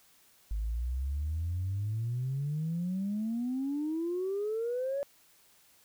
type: exponential sweep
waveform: sine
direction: up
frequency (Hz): 50.7 to 572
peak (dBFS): -29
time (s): 0.51-5.03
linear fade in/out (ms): 0
effects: tanh soft clip ceiling -26 dBFS + white hiss -63 dBFS RMS until 5.84 s